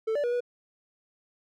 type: tone with pitch steps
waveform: triangle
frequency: 442.6 / 582 / 481.6 / 487.1 Hz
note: A4 / D5 / B4 / B4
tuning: +10 / -16 / -44 / -24 cents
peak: -23 dBFS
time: 0.07-0.406 s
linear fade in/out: 10 ms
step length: 84 ms
effects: none